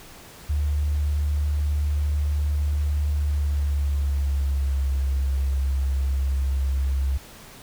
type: tone with pitch glide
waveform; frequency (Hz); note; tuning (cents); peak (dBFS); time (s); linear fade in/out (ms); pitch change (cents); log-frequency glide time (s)
sine; 73.6 to 67.49; D2 to C#2; +4 to -46; -20; 0.49-7.18; 10; -150; 3.16-4.97
effects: pink hiss -45 dBFS RMS until 7.62 s